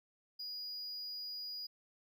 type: tone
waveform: triangle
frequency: 4900 Hz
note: D#8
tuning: 27 cents flat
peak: -40 dBFS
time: 0.39-1.67 s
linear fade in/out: 10 ms
effects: none